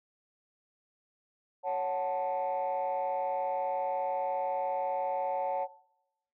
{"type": "chord", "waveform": "sine", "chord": "F# minor", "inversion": "second", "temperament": "equal", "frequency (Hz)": [554.4, 740, 880], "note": ["C#5", "F#5", "A5"], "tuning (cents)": [0, 0, 0], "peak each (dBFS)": -32, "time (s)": [1.63, 5.68], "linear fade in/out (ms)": 50, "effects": ["noise-tail reverb RT60 0.8 s tail -18 dB re dry", "tanh soft clip ceiling -24 dBFS"]}